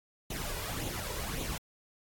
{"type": "noise with flanger", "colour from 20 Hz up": "pink", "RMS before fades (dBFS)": -37, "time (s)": [0.3, 1.58], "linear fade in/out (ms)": 5, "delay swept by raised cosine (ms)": [0.29, 2.09], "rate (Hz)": 1.8, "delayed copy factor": 0.6, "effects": ["AAC 64 kbps"]}